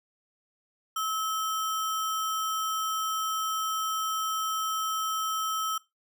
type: tone with sample-and-hold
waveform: sine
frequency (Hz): 1295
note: E6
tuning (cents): -31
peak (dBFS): -27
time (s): 0.96-5.78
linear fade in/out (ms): 5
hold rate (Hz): 4410
effects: noise-tail reverb RT60 0.2 s tail -19 dB re dry